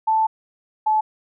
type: tone pair in turn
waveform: sine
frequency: 880 / 863.9 Hz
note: A5 / A5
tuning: 0 / -32 cents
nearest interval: unison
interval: 32 cents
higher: first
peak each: -15 dBFS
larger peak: neither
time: 0.07-0.27 / 0.86-1.01 s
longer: first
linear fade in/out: 10 ms
effects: none